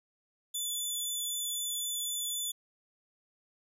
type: tone with vibrato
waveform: 15% pulse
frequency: 3479 Hz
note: A7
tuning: 20 cents flat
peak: -26 dBFS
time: 0.54-2.52 s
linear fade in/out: 10 ms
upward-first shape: triangle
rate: 3.9 Hz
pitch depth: 10 cents each way
effects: none